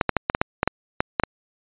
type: clicks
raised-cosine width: 0.5 ms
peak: -3 dBFS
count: 11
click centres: 0.012 / 0.093 / 0.167 / 0.299 / 0.349 / 0.415 / 0.631 / 0.676 / 1.005 / 1.198 / 1.236 s
effects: resampled to 8000 Hz